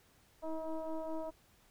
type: tone with frequency modulation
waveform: sine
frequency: 317.6 Hz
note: D#4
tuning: 36 cents sharp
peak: -36 dBFS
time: 0.42-1.31 s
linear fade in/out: 20 ms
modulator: 320 Hz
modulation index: 1.7
effects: pink hiss -67 dBFS RMS until 1.7 s